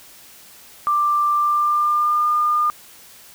sine tone with pitch glide, 1182 to 1209.6 Hz, D6 to D#6, +11 to -49 cents, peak -15 dBFS, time 0.87-2.7 s, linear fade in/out 0 ms, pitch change +40 cents, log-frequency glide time 1.35-2.27 s, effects white hiss -45 dBFS RMS until 3.34 s

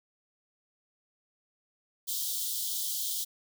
white high-pass noise, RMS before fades -33 dBFS, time 2.07-3.25 s, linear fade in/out 20 ms, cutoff 3100 Hz, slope 96 dB/octave, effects none

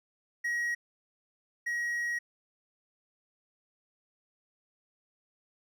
triangle tone pair in turn, 1900 / 1900 Hz, A#6 / A#6, +33 / +33 cents, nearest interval unison, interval 0 cents, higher neither, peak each -27 / -28 dBFS, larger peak first, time 0.44-0.75 / 1.66-2.19 s, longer second, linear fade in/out 10 ms, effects none

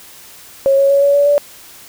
sine tone with pitch steps, 546 / 552.3 / 558.8 / 565.3 / 571.8 / 578.5 Hz, C#5 / C#5 / C#5 / C#5 / D5 / D5, -26 / -6 / +14 / +34 / -46 / -26 cents, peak -8 dBFS, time 0.66-1.38 s, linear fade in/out 0 ms, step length 120 ms, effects white hiss -39 dBFS RMS until 1.88 s

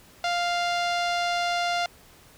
sawtooth tone with low-pass filter, 698.5 Hz, F5, in tune, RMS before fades -26 dBFS, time 0.24-1.86 s, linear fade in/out 2 ms, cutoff 4700 Hz, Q 1.4, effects pink hiss -53 dBFS RMS until 2.37 s

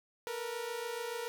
sawtooth tone pair together, 454 / 481 Hz, A#4 / B4, -46 / -46 cents, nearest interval minor second, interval 100 cents, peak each -37 / -35 dBFS, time 0.27-1.28 s, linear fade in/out 0 ms, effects none

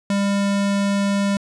square tone, 199.8 Hz, G3, 33 cents sharp, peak -18 dBFS, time 0.1-1.37 s, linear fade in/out 2 ms, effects resampled to 22050 Hz

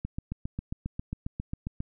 click train, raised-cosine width 5 ms, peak -20 dBFS, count 14, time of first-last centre 0.05-1.804 s, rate 7.41 Hz, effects none

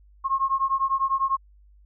sine beating tone pair, 1074 / 1084 Hz, C6 / C#6, +45 / -39 cents, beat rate 10 Hz, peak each -24 dBFS, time 0.24-1.37 s, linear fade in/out 20 ms, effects added 50 Hz sine -51 dBFS peak until 1.85 s

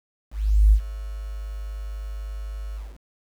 sine tone with ADSR envelope, 51.91 Hz, G#1, in tune, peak -10 dBFS, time 0.31-2.99 s, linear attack 410 ms, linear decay 82 ms, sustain -19 dB, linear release 220 ms, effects 8-bit

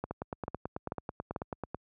two click trains, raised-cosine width 1 ms, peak -21 / -20 dBFS, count 16 / 4, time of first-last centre 0.11-1.746 / 0.04-1.362 s, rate 9.17 / 2.27 Hz, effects high-pass 60 Hz 12 dB/octave

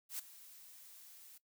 blue noise with ADSR envelope, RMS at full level -40 dBFS, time 0.09-1.38 s, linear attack 100 ms, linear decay 10 ms, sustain -17 dB, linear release 8 ms, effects noise-tail reverb RT60 0.1 s tail -17 dB re dry

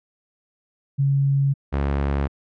sine / sawtooth tone pair in turn, 138.59 / 70.06 Hz, C#3 / C#2, 0 / +19 cents, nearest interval octave, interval 1181 cents, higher first, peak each -16 dBFS, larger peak neither, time 0.98-1.54 / 1.72-2.28 s, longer neither, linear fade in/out 20 ms, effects low-pass 2000 Hz 12 dB/octave

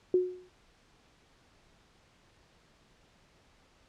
sine tone with exponential decay, 364.4 Hz, F#4, 26 cents flat, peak -19 dBFS, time 0.14-0.49 s, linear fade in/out 2 ms, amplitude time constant 76 ms, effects pink hiss -64 dBFS RMS until 3.88 s + low-pass 6000 Hz 12 dB/octave

